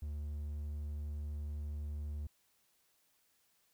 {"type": "tone", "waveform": "triangle", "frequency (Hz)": 74, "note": "D2", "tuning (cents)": 14, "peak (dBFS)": -36, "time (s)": [0.02, 2.27], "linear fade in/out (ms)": 5, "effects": ["white hiss -74 dBFS RMS until 3.73 s"]}